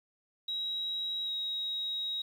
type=tone with pitch glide; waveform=sine; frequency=3843 to 3805 Hz; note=B7 to A#7; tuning=-48 to +35 cents; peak=-32 dBFS; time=0.48-2.22 s; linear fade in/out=5 ms; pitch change=-17 cents; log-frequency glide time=1.25-1.3 s; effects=10-bit